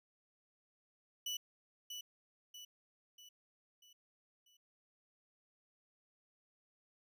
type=tone with echo; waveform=30% pulse; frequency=2964 Hz; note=F#7; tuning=2 cents sharp; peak=-35 dBFS; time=1.26-1.37 s; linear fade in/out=5 ms; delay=640 ms; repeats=5; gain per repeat=-6 dB; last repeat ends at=4.57 s; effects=none